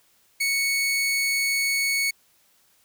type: tone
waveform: sawtooth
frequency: 2217 Hz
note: C#7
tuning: in tune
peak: -18 dBFS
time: 0.4-2.11 s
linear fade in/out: 10 ms
effects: white hiss -62 dBFS RMS until 2.84 s